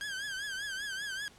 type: tone with vibrato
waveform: sawtooth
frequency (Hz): 1607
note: G6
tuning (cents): +43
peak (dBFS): -32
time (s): 0.01-1.28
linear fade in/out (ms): 0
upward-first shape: triangle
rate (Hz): 5.1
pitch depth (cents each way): 120
effects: pink hiss -58 dBFS RMS until 1.38 s + low-pass 9000 Hz 12 dB/octave